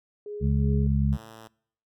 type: tone with tremolo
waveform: sine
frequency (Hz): 415.3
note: G#4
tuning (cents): 0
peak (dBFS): -32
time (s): 0.26-0.87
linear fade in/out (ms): 2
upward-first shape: sine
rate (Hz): 2.6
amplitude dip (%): 75
type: harmonic tone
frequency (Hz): 69.3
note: C#2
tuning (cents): 0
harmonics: 1 / 2 / 3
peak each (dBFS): -24 / -24 / -27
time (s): 0.4-1.18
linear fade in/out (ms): 50
type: tone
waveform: 5% pulse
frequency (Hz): 111.4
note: A2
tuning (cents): +22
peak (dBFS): -33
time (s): 1.12-1.48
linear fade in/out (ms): 10
effects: noise-tail reverb RT60 0.7 s tail -25 dB re dry

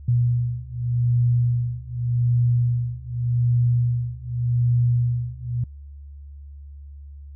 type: beating tone pair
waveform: sine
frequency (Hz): 120.5 / 121.35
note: B2 / B2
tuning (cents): -42 / -30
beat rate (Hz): 0.85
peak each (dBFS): -22 / -21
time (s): 0.08-5.64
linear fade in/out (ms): 5
effects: noise-tail reverb RT60 0.1 s tail -26 dB re dry + added 71 Hz sine -37 dBFS peak until 7.35 s

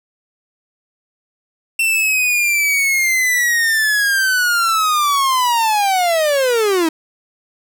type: linear sweep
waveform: 45% pulse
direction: down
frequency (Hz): 2702 to 311.1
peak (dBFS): -13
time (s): 1.79-6.89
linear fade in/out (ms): 5
effects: none

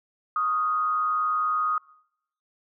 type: tone with frequency modulation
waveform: sine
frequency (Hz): 1244.5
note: D#6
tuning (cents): 0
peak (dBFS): -22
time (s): 0.36-1.78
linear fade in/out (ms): 2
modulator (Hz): 144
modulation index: 0.42
effects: noise-tail reverb RT60 0.8 s tail -25 dB re dry

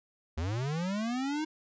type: linear sweep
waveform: square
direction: up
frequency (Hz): 73.42 to 316.5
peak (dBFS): -31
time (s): 0.37-1.45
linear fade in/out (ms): 10
effects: resampled to 16000 Hz

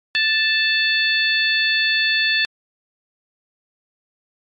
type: harmonic tone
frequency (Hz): 880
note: A5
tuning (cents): 0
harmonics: 2 / 3 / 4 / 5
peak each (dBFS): -19 / -21 / -22 / -23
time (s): 0.15-2.45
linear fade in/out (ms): 0
effects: MP3 48 kbps

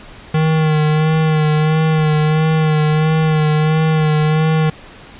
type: tone with vibrato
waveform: square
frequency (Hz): 155.56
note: D#3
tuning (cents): 0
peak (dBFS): -12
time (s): 0.34-4.7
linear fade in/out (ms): 5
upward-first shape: sine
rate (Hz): 1.5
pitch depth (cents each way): 32
effects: pink hiss -38 dBFS RMS until 5.19 s + resampled to 8000 Hz

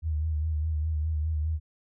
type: tone with vibrato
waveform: sine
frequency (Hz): 77.78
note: D#2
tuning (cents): 0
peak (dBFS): -25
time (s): 0.02-1.6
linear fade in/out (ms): 50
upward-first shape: sine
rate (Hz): 4.9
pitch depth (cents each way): 54
effects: none

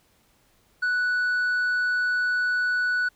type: tone with tanh clipping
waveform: sine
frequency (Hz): 1480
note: F#6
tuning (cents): 0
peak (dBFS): -22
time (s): 0.82-3.09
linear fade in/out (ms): 10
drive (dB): 3
effects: pink hiss -63 dBFS RMS until 3.15 s

